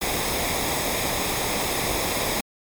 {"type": "noise with comb filter", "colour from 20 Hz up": "pink", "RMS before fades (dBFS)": -25, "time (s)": [0.01, 2.41], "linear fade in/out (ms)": 10, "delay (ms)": 0.68, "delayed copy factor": -0.55, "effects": ["MP3 96 kbps"]}